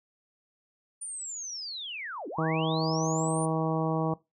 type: linear two-way sweep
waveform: sine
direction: down then up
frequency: 9397 to 260.6 to 9397 Hz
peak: -35 dBFS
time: 1.01-3.46 s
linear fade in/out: 10 ms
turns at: 2.28 s
type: harmonic tone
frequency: 160 Hz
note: D#3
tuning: 49 cents sharp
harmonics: 1 / 2 / 3 / 4 / 5 / 6 / 7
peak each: -29 / -32 / -34 / -35 / -36 / -37 / -37 dBFS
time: 2.38-4.14 s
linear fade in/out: 5 ms
effects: noise-tail reverb RT60 0.2 s tail -19 dB re dry